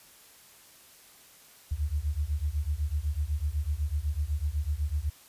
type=beating tone pair; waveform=sine; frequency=70.3 / 78.3 Hz; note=C#2 / D#2; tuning=+25 / +11 cents; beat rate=8 Hz; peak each=-30 dBFS; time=1.71-5.1 s; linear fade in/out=10 ms; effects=white hiss -55 dBFS RMS until 5.28 s + resampled to 32000 Hz